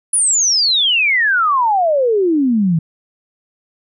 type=exponential sweep; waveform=sine; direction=down; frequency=10160 to 155.56 Hz; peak=-11 dBFS; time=0.13-2.79 s; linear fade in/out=5 ms; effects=none